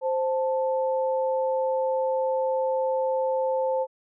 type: tone pair together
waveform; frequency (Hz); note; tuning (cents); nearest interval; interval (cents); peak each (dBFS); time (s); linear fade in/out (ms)
sine; 523.3 / 880; C5 / A5; 0 / 0; major sixth; 900; -23 / -29; 0.01-3.87; 50
effects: none